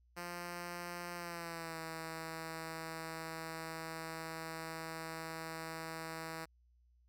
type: tone with pitch glide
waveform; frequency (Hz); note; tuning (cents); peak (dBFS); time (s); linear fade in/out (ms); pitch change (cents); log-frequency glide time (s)
5% pulse; 174.61 to 161.98; F3 to E3; 0 to -30; -31; 0.16-6.46; 20; -130; 1.15-1.78
effects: added 60 Hz sine -66 dBFS peak until 7.08 s